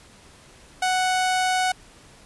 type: tone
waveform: sawtooth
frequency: 741 Hz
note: F#5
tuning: 2 cents sharp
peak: -16 dBFS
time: 0.82-1.72 s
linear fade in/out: 5 ms
effects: pink hiss -50 dBFS RMS until 2.25 s + resampled to 24000 Hz